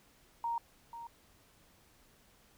sine tone with echo, 932.3 Hz, A#5, in tune, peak -32 dBFS, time 0.44-0.58 s, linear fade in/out 2 ms, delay 490 ms, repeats 1, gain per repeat -11 dB, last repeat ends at 1.07 s, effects pink hiss -65 dBFS RMS until 2.57 s

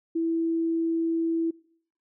sine tone, 329.6 Hz, E4, in tune, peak -23 dBFS, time 0.15-1.51 s, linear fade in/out 10 ms, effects noise-tail reverb RT60 0.6 s tail -23 dB re dry

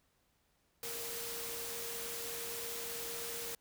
sine tone in noise, 466.2 Hz, A#4, in tune, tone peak -47 dBFS, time 0.83-3.55 s, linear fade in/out 2 ms, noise white, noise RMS -42 dBFS, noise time 0.83-3.55 s, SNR -8 dB, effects pink hiss -75 dBFS RMS until 3.6 s

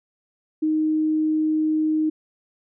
sine tone, 311.1 Hz, D#4, in tune, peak -18 dBFS, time 0.62-2.1 s, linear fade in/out 10 ms, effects none

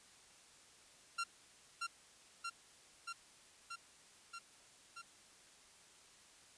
sawtooth tone with echo, 1374 Hz, F6, 29 cents flat, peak -33 dBFS, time 1.18-1.24 s, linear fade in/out 10 ms, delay 630 ms, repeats 6, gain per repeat -2 dB, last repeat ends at 5.02 s, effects white hiss -63 dBFS RMS until 6.57 s + resampled to 22050 Hz

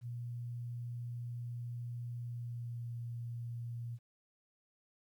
sine tone with pitch glide, 119.9 to 118.25 Hz, A#2 to A#2, +49 to +25 cents, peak -39 dBFS, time 0.01-3.99 s, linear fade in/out 50 ms, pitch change -24 cents, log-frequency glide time 2.18-2.93 s, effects 12-bit

